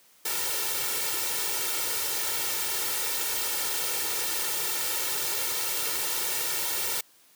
white noise with comb filter, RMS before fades -29 dBFS, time 0.25-7.01 s, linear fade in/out 5 ms, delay 2.2 ms, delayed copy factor +0.85, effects white hiss -59 dBFS RMS until 7.35 s + high-pass 150 Hz 12 dB/octave

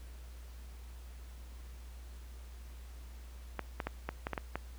clicks, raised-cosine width 0.5 ms, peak -20 dBFS, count 8, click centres 3.593 / 3.802 / 3.87 / 4.09 / 4.269 / 4.333 / 4.378 / 4.556 s, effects added 60 Hz sine -46 dBFS peak until 4.78 s + pink hiss -60 dBFS RMS until 4.78 s

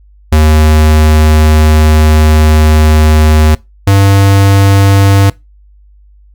square tone pair in turn, 77.3 / 98.52 Hz, D#2 / G2, -11 / +9 cents, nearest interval major third, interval 420 cents, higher second, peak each -4 dBFS, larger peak neither, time 0.32-3.55 / 3.87-5.3 s, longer first, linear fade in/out 5 ms, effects noise-tail reverb RT60 0.2 s tail -21 dB re dry + added 50 Hz sine -38 dBFS peak until 6.34 s

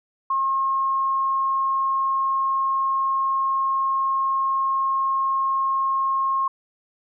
sine tone, 1076 Hz, C6, 48 cents sharp, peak -19 dBFS, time 0.3-6.48 s, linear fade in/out 5 ms, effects none

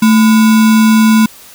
sine tone with sample-and-hold, 220 Hz, A3, in tune, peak -4 dBFS, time 0.02-1.26 s, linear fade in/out 5 ms, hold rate 1225 Hz, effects white hiss -37 dBFS RMS until 1.54 s

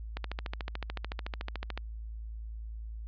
click train, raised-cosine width 0.3 ms, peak -20 dBFS, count 23, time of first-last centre 0.17-1.776 s, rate 13.7 Hz, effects added 55 Hz sine -38 dBFS peak until 3.07 s + resampled to 11025 Hz

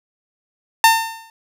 sawtooth tone with exponential decay, 900 Hz, A5, 39 cents sharp, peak -3 dBFS, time 0.84-1.3 s, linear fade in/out 1 ms, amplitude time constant 100 ms, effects none

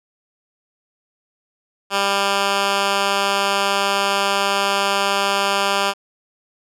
10% pulse tone with band-pass filter, 198.5 Hz, G3, 22 cents sharp, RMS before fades -19 dBFS, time 1.9-5.94 s, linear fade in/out 50 ms, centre 2600 Hz, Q 0.5, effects none

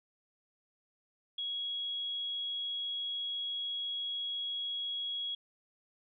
sine tone, 3322 Hz, G#7, in tune, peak -34 dBFS, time 1.38-5.35 s, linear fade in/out 5 ms, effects none

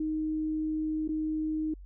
sine tone with dropouts, 311.1 Hz, D#4, in tune, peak -28 dBFS, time 0-1.74 s, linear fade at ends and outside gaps 5 ms, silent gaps 1.078-1.089 s, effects added 47 Hz sine -44 dBFS peak until 1.85 s

